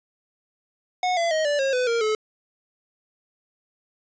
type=tone with pitch steps; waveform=square; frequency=730 / 677.2 / 628.2 / 582.8 / 540.6 / 501.5 / 465.2 / 431.6 Hz; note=F#5 / E5 / D#5 / D5 / C#5 / B4 / A#4 / A4; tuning=-24 / +46 / +16 / -13 / -44 / +26 / -4 / -33 cents; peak=-21 dBFS; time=1.03-2.15 s; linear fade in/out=2 ms; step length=140 ms; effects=resampled to 16000 Hz + 8-bit